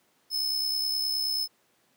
45% pulse tone with amplitude modulation, 5210 Hz, E8, 21 cents flat, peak -24 dBFS, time 0.3-1.48 s, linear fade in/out 50 ms, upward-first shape sine, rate 69.4 Hz, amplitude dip 55%, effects pink hiss -67 dBFS RMS until 1.96 s + high-pass 200 Hz 12 dB/octave

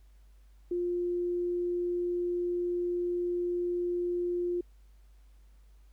sine tone, 351.8 Hz, F4, 13 cents sharp, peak -28 dBFS, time 0.71-4.61 s, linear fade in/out 5 ms, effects added 50 Hz sine -54 dBFS peak until 5.92 s + pink hiss -72 dBFS RMS until 5.92 s

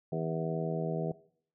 harmonic tone with a mistuned harmonic, 80.9 Hz, E2, 32 cents flat, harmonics 2 / 3 / 4 / 5 / 6 / 7 / 8 / 9, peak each -34 / -44 / -42 / -38 / -39 / -50 / -39 / -44 dBFS, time 0.12-1.12 s, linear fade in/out 5 ms, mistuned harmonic 9, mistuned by +20 cents, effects noise-tail reverb RT60 0.6 s tail -20 dB re dry

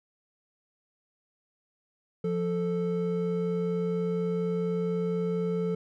triangle tone pair together, 174.74 / 440 Hz, F3 / A4, +1 / 0 cents, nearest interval octave + major third, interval 1599 cents, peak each -27 dBFS, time 2.24-5.75 s, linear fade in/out 5 ms, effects none

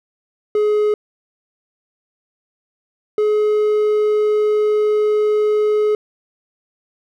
triangle tone pair in turn, 421.3 / 423.5 Hz, G#4 / G#4, +25 / +34 cents, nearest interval unison, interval 9 cents, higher second, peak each -11 dBFS, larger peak neither, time 0.55-0.94 / 3.18-5.95 s, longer second, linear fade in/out 2 ms, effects none

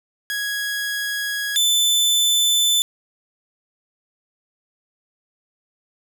sawtooth tone pair in turn, 1661.2 / 3520 Hz, G#6 / A7, 0 / 0 cents, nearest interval octave + minor second, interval 1300 cents, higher second, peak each -19 / -12 dBFS, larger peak second, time 0.3-1.56 / 1.56-2.82 s, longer neither, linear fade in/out 0 ms, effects none

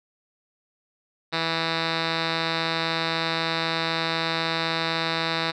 5% pulse tone with low-pass filter, 163.9 Hz, E3, 10 cents flat, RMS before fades -26 dBFS, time 1.32-5.52 s, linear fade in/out 20 ms, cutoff 3700 Hz, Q 9, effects none

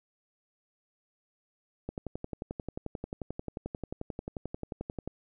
click train, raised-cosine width 2 ms, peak -22 dBFS, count 37, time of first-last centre 1.89-5.076 s, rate 11.3 Hz, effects none

